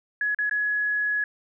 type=tone with dropouts; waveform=sine; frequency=1685 Hz; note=G#6; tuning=25 cents sharp; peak=-22 dBFS; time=0.21-1.24 s; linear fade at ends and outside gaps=2 ms; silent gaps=0.347-0.387 / 0.496-0.511 s; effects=none